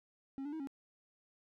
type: tone with pitch steps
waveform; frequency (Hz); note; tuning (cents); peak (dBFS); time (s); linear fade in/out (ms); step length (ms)
triangle; 271.3 / 290.6 / 318.2 / 274.9; C#4 / D4 / D#4 / C#4; -37 / -18 / +39 / -14; -37; 0.38-0.672; 0; 73
effects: none